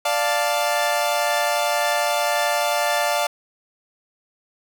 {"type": "chord", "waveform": "sawtooth", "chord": "D minor", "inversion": "none", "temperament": "equal", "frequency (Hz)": [587.3, 698.5, 880], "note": ["D5", "F5", "A5"], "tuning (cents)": [0, 0, 0], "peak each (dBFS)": [-19, -19, -21], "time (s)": [0.05, 3.27], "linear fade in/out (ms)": 5, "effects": []}